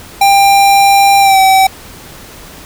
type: tone with pitch glide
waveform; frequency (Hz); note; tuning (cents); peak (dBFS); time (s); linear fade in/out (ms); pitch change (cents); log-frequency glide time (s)
square; 794 to 767; G5 to G5; +22 to -38; -5; 0.21-1.67; 5; -60; 1.2-1.39
effects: pink hiss -33 dBFS RMS until 2.65 s